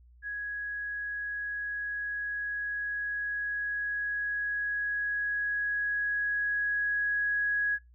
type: tone with level ramp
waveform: sine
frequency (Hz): 1665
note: G#6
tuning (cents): +4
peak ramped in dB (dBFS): -33 to -25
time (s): 0.22-7.79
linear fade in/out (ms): 50
effects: noise-tail reverb RT60 0.2 s tail -24 dB re dry + added 60 Hz sine -54 dBFS peak until 7.94 s